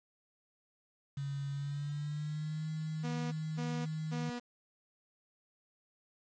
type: tone with pitch glide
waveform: sine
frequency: 139.7 to 156.81 Hz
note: C#3 to D#3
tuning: +14 to +14 cents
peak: -35 dBFS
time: 1.17-4.3 s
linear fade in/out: 5 ms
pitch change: +200 cents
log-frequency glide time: 1.5-2.66 s
type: tone bursts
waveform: sawtooth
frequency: 242.3 Hz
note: B3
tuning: 33 cents flat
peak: -34 dBFS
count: 3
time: 3.03-4.4 s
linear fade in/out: 20 ms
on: 290 ms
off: 250 ms
effects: resampled to 16000 Hz + 9-bit